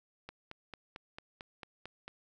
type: click train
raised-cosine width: 0.3 ms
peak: -28 dBFS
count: 9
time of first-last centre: 0.29-2.08 s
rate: 4.47 Hz
effects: none